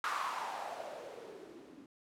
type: noise with low-pass filter sweep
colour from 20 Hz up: violet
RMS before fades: -42 dBFS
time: 0.04-1.86 s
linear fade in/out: 2 ms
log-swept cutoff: 1300 to 260 Hz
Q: 4.1
effects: none